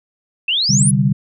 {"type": "exponential sweep", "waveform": "sine", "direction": "up", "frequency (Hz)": [2592, 10548], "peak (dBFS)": -14, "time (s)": [0.48, 0.91], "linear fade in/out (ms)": 5}
{"type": "chord", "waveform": "sine", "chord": "C suspended second", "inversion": "none", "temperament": "equal", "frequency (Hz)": [130.81, 146.83, 196], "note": ["C3", "D3", "G3"], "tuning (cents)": [0, 0, 0], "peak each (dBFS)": -16, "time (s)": [0.69, 1.13], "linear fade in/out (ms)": 10}
{"effects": []}